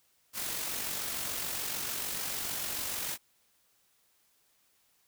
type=noise with amplitude modulation; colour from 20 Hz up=white; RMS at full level=-34 dBFS; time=0.33-3.18 s; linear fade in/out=50 ms; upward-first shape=sine; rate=46.8 Hz; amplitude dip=35%; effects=white hiss -70 dBFS RMS until 5.07 s